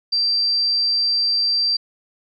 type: tone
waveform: sine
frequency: 4699 Hz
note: D8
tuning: in tune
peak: -16 dBFS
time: 0.12-1.77 s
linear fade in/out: 10 ms
effects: none